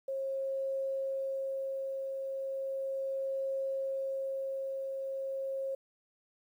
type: tone with tremolo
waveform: sine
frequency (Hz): 539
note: C#5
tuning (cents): -49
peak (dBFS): -31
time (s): 0.08-5.75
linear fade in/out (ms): 5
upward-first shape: triangle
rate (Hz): 0.36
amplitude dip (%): 35
effects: 11-bit